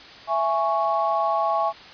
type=chord; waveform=sine; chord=C# minor; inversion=first; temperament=just; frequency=665.2 / 831.5 / 1108.7 Hz; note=E5 / G#5 / C#6; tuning=+16 / +2 / 0 cents; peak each=-24 dBFS; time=0.27-1.73 s; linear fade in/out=50 ms; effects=white hiss -43 dBFS RMS until 1.93 s + resampled to 11025 Hz